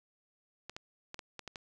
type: clicks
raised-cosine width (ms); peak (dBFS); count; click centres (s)
0.2; -25; 7; 0.696 / 0.765 / 1.144 / 1.192 / 1.393 / 1.477 / 1.558
effects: none